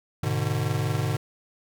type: chord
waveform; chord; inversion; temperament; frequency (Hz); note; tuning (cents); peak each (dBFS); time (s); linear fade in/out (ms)
square; G# diminished; none; just; 103.83 / 124.59 / 149.51; G#2 / B2 / D3; 0 / +16 / +31; -29; 0.23-1.17; 5
effects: none